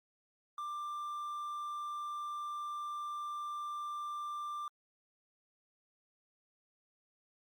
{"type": "tone with quantisation", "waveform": "triangle", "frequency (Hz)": 1185, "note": "D6", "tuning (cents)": 15, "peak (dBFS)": -36, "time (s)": [0.58, 4.68], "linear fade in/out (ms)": 2, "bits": 11, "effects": ["Opus 48 kbps"]}